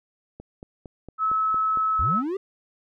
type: click train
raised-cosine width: 2 ms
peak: -26 dBFS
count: 7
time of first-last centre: 0.4-1.773 s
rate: 4.37 Hz
type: tone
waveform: sine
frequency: 1296 Hz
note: E6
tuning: 30 cents flat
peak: -20 dBFS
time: 1.18-2.23 s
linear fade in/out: 50 ms
type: linear sweep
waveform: triangle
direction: up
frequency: 50.2 to 405.6 Hz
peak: -23 dBFS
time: 1.99-2.37 s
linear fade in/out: 5 ms
effects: none